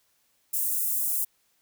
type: high-pass noise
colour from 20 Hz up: white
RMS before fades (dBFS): -27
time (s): 0.53-1.25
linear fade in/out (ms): 10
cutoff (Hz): 8700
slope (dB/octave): 24
effects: white hiss -69 dBFS RMS until 1.61 s